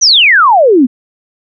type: exponential sweep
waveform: sine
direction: down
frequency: 6272 to 233 Hz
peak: -3 dBFS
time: 0.01-0.87 s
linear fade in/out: 20 ms
effects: none